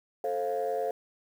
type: chord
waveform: sine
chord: F major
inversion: first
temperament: equal with one note detuned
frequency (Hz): 440 / 530.2 / 698.5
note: A4 / C5 / F5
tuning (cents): 0 / +23 / 0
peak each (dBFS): -31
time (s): 0.24-0.91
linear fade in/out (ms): 2
effects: tanh soft clip ceiling -22 dBFS + 9-bit